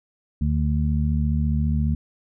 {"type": "harmonic tone", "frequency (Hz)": 74.7, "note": "D2", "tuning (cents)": 30, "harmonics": [1, 2, 3], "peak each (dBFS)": [-21, -24, -26], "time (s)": [0.41, 1.95], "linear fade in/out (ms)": 5, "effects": []}